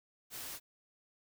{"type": "noise", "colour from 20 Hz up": "white", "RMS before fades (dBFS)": -44, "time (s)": [0.3, 0.6], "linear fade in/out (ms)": 50, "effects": []}